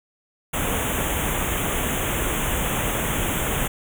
pink band-stop noise, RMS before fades -24 dBFS, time 0.53-3.68 s, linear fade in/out 10 ms, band 3500 to 6400 Hz, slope 96 dB/octave, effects none

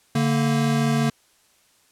square tone pair together, 144.89 / 230 Hz, D3 / A#3, -23 / -23 cents, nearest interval minor sixth, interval 800 cents, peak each -22 dBFS, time 0.15-1.1 s, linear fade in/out 5 ms, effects white hiss -60 dBFS RMS until 1.91 s + low-pass 11000 Hz 12 dB/octave

